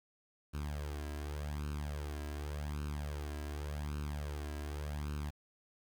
sawtooth tone with flanger, 73.7 Hz, D2, 7 cents sharp, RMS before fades -40 dBFS, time 0.53-5.31 s, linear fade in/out 20 ms, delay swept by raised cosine 0.73 to 3.03 ms, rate 0.87 Hz, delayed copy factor +0.7, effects 10-bit

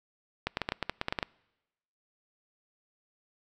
clicks, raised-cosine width 0.3 ms, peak -13 dBFS, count 12, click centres 0.47 / 0.571 / 0.617 / 0.689 / 0.721 / 0.827 / 0.896 / 1.014 / 1.084 / 1.125 / 1.188 / 1.228 s, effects noise-tail reverb RT60 1.0 s tail -26 dB re dry

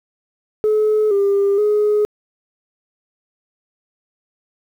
sine tone with pitch steps, 428.4 / 399.1 / 419.5 Hz, A4 / G4 / G#4, -46 / +31 / +17 cents, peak -11 dBFS, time 0.64-2.05 s, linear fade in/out 0 ms, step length 470 ms, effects tanh soft clip ceiling -10 dBFS + 8-bit

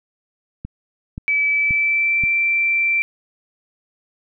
click train, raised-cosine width 5 ms, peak -16 dBFS, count 4, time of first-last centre 0.65-2.237 s, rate 1.89 Hz
sine tone with pitch glide, 2300 to 2346 Hz, D7 to D7, -37 to -2 cents, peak -15 dBFS, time 1.28-3.02 s, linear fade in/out 0 ms, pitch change +35 cents, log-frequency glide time 1.49-2.25 s
effects none

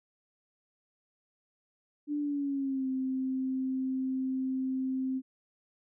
sine tone with pitch glide, 293.7 to 261.7 Hz, D4 to C4, 0 to 0 cents, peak -29 dBFS, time 2.07-5.22 s, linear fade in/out 50 ms, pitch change -200 cents, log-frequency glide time 2.19-2.88 s, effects none

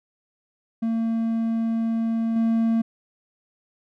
triangle tone with level steps, 227 Hz, A#3, 46 cents flat, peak -19 / -16 dBFS, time 0.82-2.82 s, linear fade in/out 10 ms, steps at 2.36 s, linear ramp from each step 2 ms, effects none

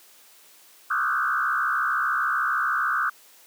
sine tone with frequency modulation, 1354 Hz, E6, 46 cents sharp, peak -21 dBFS, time 0.9-3.1 s, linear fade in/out 10 ms, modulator 66.7 Hz, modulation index 3.1, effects white hiss -53 dBFS RMS until 3.46 s + high-pass 300 Hz 12 dB/octave

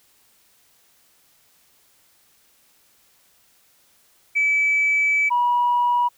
sine tone pair in turn, 2300 / 968.7 Hz, D7 / B5, -37 / -34 cents, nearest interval octave + minor third, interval 1497 cents, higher first, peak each -15 dBFS, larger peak neither, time 4.35-5.3 / 5.3-6.09 s, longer first, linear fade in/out 20 ms, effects tanh soft clip ceiling -12 dBFS + white hiss -59 dBFS RMS until 6.17 s

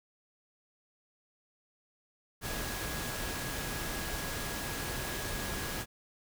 sine tone in noise, 1661.2 Hz, G#6, in tune, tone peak -45 dBFS, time 2.41-5.86 s, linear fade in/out 50 ms, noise pink, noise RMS -37 dBFS, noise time 2.41-5.86 s, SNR -11 dB, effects none

